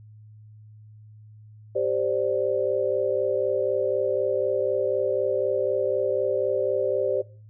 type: chord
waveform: sine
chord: G suspended fourth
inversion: none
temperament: equal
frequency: 392 / 523.3 / 587.3 Hz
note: G4 / C5 / D5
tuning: 0 / 0 / 0 cents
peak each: -27 / -25 / -26 dBFS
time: 1.75-7.22 s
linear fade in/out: 10 ms
effects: noise-tail reverb RT60 0.4 s tail -20 dB re dry + added 107 Hz sine -45 dBFS peak until 7.49 s